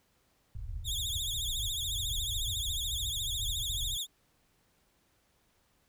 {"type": "low-pass noise", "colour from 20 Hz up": "pink", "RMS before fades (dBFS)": -39, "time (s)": [0.55, 3.97], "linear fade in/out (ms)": 5, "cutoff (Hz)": 110, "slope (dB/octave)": 48}
{"type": "tone with vibrato", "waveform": "sawtooth", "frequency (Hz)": 3520, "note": "A7", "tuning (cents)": 0, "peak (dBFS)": -30, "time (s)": [0.84, 4.07], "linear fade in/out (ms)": 50, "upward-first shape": "triangle", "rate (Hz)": 14, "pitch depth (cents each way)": 150}
{"effects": ["pink hiss -71 dBFS RMS until 5.88 s"]}